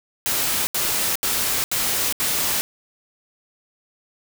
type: noise bursts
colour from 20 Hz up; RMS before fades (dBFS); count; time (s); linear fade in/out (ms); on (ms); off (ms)
white; -22; 5; 0.26-2.61; 0; 410; 75
effects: none